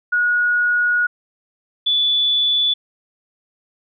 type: tone pair in turn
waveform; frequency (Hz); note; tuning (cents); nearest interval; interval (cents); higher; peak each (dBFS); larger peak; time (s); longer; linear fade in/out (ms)
sine; 1452 / 3461; F#6 / A7; -33 / -29; octave + minor third; 1504; second; -14; neither; 0.12-1.07 / 1.86-2.74; first; 10
effects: none